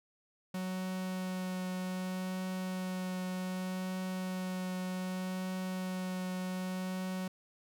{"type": "tone with vibrato", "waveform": "45% pulse", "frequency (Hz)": 185, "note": "F#3", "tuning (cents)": 0, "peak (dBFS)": -35, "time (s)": [0.54, 7.28], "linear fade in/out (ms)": 5, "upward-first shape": "triangle", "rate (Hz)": 0.65, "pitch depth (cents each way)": 11, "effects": []}